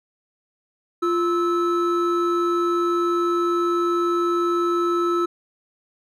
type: tone pair together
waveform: triangle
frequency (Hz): 347.2 / 1307.1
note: F4 / E6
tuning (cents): -10 / -15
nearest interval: octave + major seventh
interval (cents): 2295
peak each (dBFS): -18 / -21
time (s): 1.02-5.26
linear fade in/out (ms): 10
effects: none